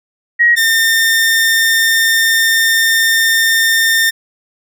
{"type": "tone pair in turn", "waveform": ["sine", "sawtooth"], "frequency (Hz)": [1894, 1811.6], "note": ["A#6", "A#6"], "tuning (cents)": [27, -50], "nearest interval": "minor second", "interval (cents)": 77, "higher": "first", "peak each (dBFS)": -6, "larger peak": "neither", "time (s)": [[0.39, 0.56], [0.56, 4.11]], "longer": "second", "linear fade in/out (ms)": 20, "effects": []}